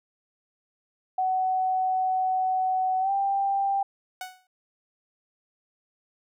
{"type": "tone with pitch glide", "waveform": "sine", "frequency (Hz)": [749, 789.4], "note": ["F#5", "G5"], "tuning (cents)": [21, 12], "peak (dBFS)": -22, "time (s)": [1.18, 3.83], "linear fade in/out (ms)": 5, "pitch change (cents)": 91, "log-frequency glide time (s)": [3, 3.11]}
{"type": "tone with exponential decay", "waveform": "sawtooth", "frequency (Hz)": 741, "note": "F#5", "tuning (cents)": 2, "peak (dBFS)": -27, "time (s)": [4.21, 4.47], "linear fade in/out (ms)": 2, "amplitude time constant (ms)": 56}
{"effects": []}